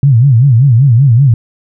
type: tone with vibrato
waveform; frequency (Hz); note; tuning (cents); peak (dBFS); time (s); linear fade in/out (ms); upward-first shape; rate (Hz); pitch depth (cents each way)
sine; 126.9; B2; +47; -3; 0.03-1.34; 2; sine; 5.2; 220
effects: none